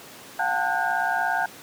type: tone cluster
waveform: sine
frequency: 708 / 765 / 888 / 1463 / 1600 Hz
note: F5 / G5 / A5 / F#6 / G6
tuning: +23 / -42 / +16 / -20 / +35 cents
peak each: -28 dBFS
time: 0.39-1.46 s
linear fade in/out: 5 ms
effects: pink hiss -43 dBFS RMS until 1.62 s + high-pass 200 Hz 12 dB/octave